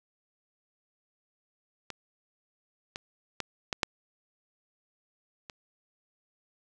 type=clicks; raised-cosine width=0.2 ms; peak=-20 / -19 / -14 / -12 / -7 / -24 dBFS; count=6; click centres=1.903 / 2.959 / 3.403 / 3.728 / 3.832 / 5.498 s; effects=none